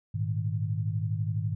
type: chord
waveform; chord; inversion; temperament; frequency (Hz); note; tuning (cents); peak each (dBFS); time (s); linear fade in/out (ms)
sine; Ab suspended second; none; equal with one note detuned; 104.43 / 116.54 / 155.56; Ab2 / Bb2 / Eb3; +10 / 0 / 0; -29 / -33 / -33; 0.14-1.55; 10
effects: none